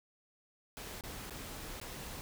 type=noise with dropouts; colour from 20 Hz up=pink; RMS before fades=-45 dBFS; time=0.77-2.21 s; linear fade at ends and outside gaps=0 ms; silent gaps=1.009-1.037 / 1.298-1.307 / 1.8-1.814 s; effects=none